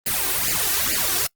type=noise with flanger; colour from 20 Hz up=white; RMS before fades=-22 dBFS; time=0.06-1.27 s; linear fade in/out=5 ms; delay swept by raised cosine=0.42 to 2.72 ms; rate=2.3 Hz; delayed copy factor=+1; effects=noise-tail reverb RT60 0.1 s tail -26 dB re dry + Opus 32 kbps